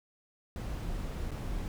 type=noise with dropouts; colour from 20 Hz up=brown; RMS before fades=-36 dBFS; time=0.56-1.68 s; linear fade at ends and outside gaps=1 ms; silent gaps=1.309-1.315 s; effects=none